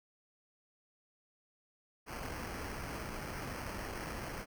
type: noise with sample-and-hold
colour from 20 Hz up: pink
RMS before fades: -42 dBFS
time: 2.06-4.46 s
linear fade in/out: 50 ms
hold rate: 3675 Hz
effects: none